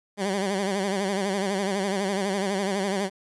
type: tone with vibrato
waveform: 15% pulse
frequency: 196 Hz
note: G3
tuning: in tune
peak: -18 dBFS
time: 0.17-3.1 s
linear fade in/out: 50 ms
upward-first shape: sine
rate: 12 Hz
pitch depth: 85 cents each way
effects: resampled to 24000 Hz + 10-bit